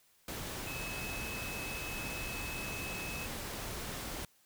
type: tone in noise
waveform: sine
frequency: 2582 Hz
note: E7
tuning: 37 cents flat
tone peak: -42 dBFS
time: 0.67-3.26 s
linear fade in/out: 2 ms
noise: pink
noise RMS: -41 dBFS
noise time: 0.28-4.25 s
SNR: -4 dB
effects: white hiss -68 dBFS RMS until 4.45 s